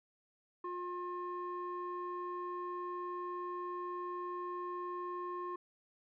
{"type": "tone with low-pass filter", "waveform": "square", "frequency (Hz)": 356.1, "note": "F4", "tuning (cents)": 34, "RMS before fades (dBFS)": -41, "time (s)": [0.64, 5.56], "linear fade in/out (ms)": 5, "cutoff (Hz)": 1200, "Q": 5.6, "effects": []}